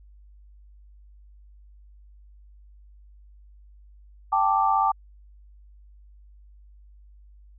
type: chord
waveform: sine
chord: G suspended second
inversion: none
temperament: equal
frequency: 784 / 880 / 1174.7 Hz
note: G5 / A5 / D6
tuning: 0 / 0 / 0 cents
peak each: -23 dBFS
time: 4.32-4.92 s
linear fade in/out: 10 ms
effects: added 50 Hz sine -48 dBFS peak until 7.58 s